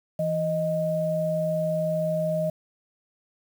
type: tone pair together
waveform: sine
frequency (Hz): 164.83 / 622.3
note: E3 / D#5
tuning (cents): 0 / 0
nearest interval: octave + major seventh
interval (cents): 2300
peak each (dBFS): -28 / -24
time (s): 0.19-2.5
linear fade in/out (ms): 5
effects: 8-bit